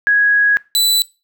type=tone pair in turn; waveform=sine / sawtooth; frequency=1661.2 / 3979 Hz; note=G#6 / B7; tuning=0 / +12 cents; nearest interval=octave + minor third; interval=1512 cents; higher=second; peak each=-9 dBFS; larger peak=neither; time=0.07-0.57 / 0.75-1.02 s; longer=first; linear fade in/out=0 ms; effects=noise-tail reverb RT60 0.3 s tail -21 dB re dry